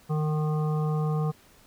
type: harmonic tone with a mistuned harmonic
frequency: 152.8 Hz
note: D#3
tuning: 31 cents flat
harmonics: 1 / 3 / 5 / 7 / 8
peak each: -24 / -34 / -38 / -41 / -42 dBFS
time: 0.09-1.32 s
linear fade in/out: 20 ms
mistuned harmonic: 1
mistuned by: +17 cents
effects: pink hiss -57 dBFS RMS until 1.66 s